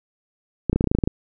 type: clicks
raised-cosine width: 3 ms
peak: -6 dBFS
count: 11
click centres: 0.697 / 0.73 / 0.76 / 0.809 / 0.842 / 0.873 / 0.915 / 0.95 / 0.987 / 1.038 / 1.075 s
effects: none